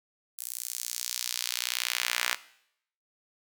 sawtooth tone with high-pass filter sweep, 60.8 Hz, B1, 26 cents flat, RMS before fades -33 dBFS, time 0.38-2.35 s, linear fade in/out 10 ms, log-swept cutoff 9700 to 1800 Hz, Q 1.1, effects noise-tail reverb RT60 0.7 s tail -17 dB re dry

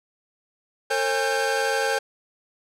45% pulse tone cluster, 452 / 540 / 816 / 1559 Hz, A4 / C#5 / G#5 / G6, +47 / -45 / -31 / -10 cents, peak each -27 dBFS, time 0.9-1.99 s, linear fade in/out 10 ms, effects low-pass 10000 Hz 12 dB/octave

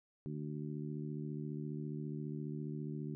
harmonic tone, 74.7 Hz, D2, 30 cents sharp, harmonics 2 / 3 / 4 / 5, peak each -41 / -45 / -47 / -49 dBFS, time 0.26-3.15 s, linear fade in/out 0 ms, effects none

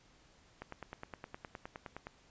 click train, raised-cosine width 0.5 ms, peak -28 dBFS, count 15, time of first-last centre 0.62-2.069 s, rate 9.66 Hz, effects pink hiss -65 dBFS RMS until 2.3 s + resampled to 16000 Hz

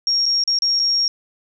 sine tone with dropouts, 5570 Hz, F8, 5 cents flat, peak -15 dBFS, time 0.07-1.08 s, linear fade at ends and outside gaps 1 ms, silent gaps 0.257-0.262 / 0.438-0.476 / 0.588-0.621 / 0.793-0.797 s, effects none

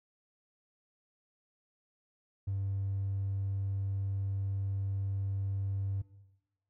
triangle tone, 98 Hz, G2, in tune, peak -28 dBFS, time 2.47-6.02 s, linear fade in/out 10 ms, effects noise-tail reverb RT60 1.0 s tail -20 dB re dry + tanh soft clip ceiling -27 dBFS

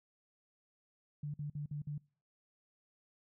sine tone bursts, 146.83 Hz, D3, in tune, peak -37 dBFS, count 5, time 1.23-1.98 s, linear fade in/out 5 ms, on 110 ms, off 50 ms, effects noise-tail reverb RT60 0.5 s tail -26 dB re dry

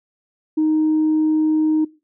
sine tone, 311.1 Hz, D#4, in tune, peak -13 dBFS, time 0.57-1.85 s, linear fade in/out 10 ms, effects noise-tail reverb RT60 0.3 s tail -21 dB re dry + tanh soft clip ceiling -11 dBFS

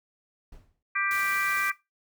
brown noise with exponential decay, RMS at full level -44 dBFS, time 0.52-0.83 s, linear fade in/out 5 ms, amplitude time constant 66 ms
harmonic tone, 393.7 Hz, G4, 8 cents sharp, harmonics 3 / 4 / 5 / 6, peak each -30 / -30 / -30 / -30 dBFS, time 0.95-1.72 s, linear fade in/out 10 ms
white noise, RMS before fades -39 dBFS, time 1.11-1.7 s, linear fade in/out 0 ms
effects noise-tail reverb RT60 0.2 s tail -17 dB re dry

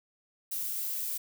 violet noise, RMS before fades -34 dBFS, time 0.51-1.18 s, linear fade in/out 10 ms, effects none

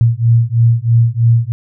sine beating tone pair, 114.9 / 118 Hz, A#2 / A#2, -25 / +22 cents, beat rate 3.1 Hz, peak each -11 dBFS, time 0.01-1.52 s, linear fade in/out 0 ms, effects none

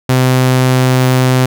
sawtooth tone, 128.5 Hz, C3, 31 cents flat, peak -4 dBFS, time 0.09-1.46 s, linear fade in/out 5 ms, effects none

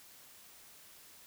silence, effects white hiss -57 dBFS RMS until 1.26 s

